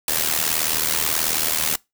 white noise with amplitude modulation, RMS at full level -18 dBFS, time 0.08-1.76 s, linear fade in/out 2 ms, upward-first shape sine, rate 78.5 Hz, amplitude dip 80%, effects noise-tail reverb RT60 0.2 s tail -23 dB re dry

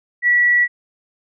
sine tone, 1942 Hz, B6, 30 cents flat, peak -11 dBFS, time 0.22-0.68 s, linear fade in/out 50 ms, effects none

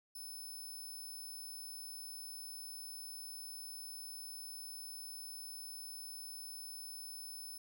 10% pulse tone, 5260 Hz, E8, 5 cents flat, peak -40 dBFS, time 0.15-7.58 s, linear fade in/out 5 ms, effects none

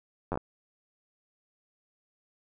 slowing click train, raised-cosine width 1 ms, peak -17 dBFS, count 5, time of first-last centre 0.32-0.374 s, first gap 10 ms, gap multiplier 1.21, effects none

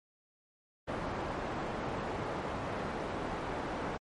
white low-pass noise, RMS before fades -37 dBFS, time 0.87-3.98 s, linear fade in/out 20 ms, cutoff 910 Hz, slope 12 dB/octave, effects MP3 48 kbps

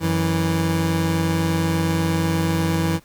25% pulse tone pair together, 91.82 / 163.6 Hz, F#2 / E3, -13 / -13 cents, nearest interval minor seventh, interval 1000 cents, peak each -20 / -16 dBFS, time 0-3 s, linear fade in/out 50 ms, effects pink hiss -54 dBFS RMS until 3.04 s

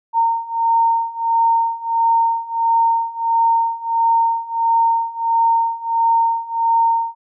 sine beating tone pair, 917 / 918.5 Hz, A#5 / A#5, -29 / -26 cents, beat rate 1.5 Hz, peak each -18 / -16 dBFS, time 0.13-7.15 s, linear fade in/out 50 ms, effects none

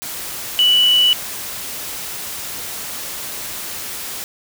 sine tone in noise, 2960 Hz, F#7, in tune, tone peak -10 dBFS, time 0.59-1.13 s, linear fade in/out 0 ms, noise white, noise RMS -28 dBFS, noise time 0.02-4.24 s, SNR +15 dB, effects none

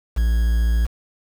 triangle tone with quantisation, 57.2 Hz, A#1, 32 cents flat, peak -13 dBFS, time 0.16-0.87 s, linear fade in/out 20 ms, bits 6, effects none

